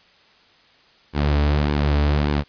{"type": "tone with flanger", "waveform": "sawtooth", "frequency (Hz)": 73.2, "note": "D2", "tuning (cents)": -5, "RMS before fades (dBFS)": -19, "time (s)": [1.13, 2.44], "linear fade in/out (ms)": 50, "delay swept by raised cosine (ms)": [1.5, 5.8], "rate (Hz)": 1.7, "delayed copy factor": -0.5, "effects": ["white hiss -54 dBFS RMS until 2.48 s", "resampled to 11025 Hz"]}